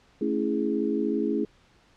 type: chord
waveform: sine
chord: A major seventh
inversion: none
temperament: equal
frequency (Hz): 220 / 277.2 / 329.6 / 415.3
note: A3 / C#4 / E4 / G#4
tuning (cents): 0 / 0 / 0 / 0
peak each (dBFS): -29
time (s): 0.21-1.45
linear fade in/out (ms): 5
effects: pink hiss -60 dBFS RMS until 1.96 s + low-pass 5000 Hz 12 dB/octave